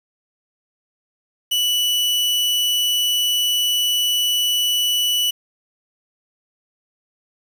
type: tone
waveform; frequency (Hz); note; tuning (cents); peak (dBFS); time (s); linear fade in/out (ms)
40% pulse; 2960; F#7; 0; -16; 1.51-5.31; 10
effects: 7-bit